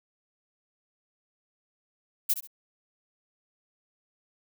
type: noise with echo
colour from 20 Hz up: violet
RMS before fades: -24 dBFS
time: 2.29-2.34 s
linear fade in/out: 10 ms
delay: 67 ms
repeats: 2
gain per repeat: -11 dB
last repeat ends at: 2.474 s
effects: none